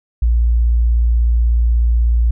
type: tone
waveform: sine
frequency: 58.2 Hz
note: A#1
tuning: 2 cents flat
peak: -10 dBFS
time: 0.22-2.31 s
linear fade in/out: 5 ms
effects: none